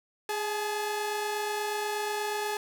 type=tone pair together; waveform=sawtooth; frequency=415.3 / 858.9 Hz; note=G#4 / A5; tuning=0 / -42 cents; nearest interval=octave + minor second; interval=1258 cents; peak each=-28 / -29 dBFS; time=0.29-2.57 s; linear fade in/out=2 ms; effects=none